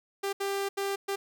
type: tone bursts at uneven times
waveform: sawtooth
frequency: 395.7 Hz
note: G4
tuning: 16 cents sharp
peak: -25 dBFS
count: 4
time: 0.23-0.33 / 0.4-0.69 / 0.77-0.96 / 1.08-1.16 s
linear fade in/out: 10 ms
effects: 11-bit